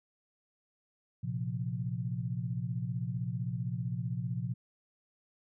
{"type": "chord", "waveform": "sine", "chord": "Bb suspended second", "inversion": "none", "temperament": "equal with one note detuned", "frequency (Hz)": [115.27, 130.81, 174.61], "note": ["Bb2", "C3", "F3"], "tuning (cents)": [-19, 0, 0], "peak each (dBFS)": [-36, -36, -38], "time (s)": [1.23, 4.54], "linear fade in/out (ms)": 10, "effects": []}